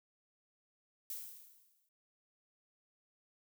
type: noise with exponential decay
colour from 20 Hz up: violet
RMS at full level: -41 dBFS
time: 1.1-1.89 s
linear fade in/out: 1 ms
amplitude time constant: 170 ms
effects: none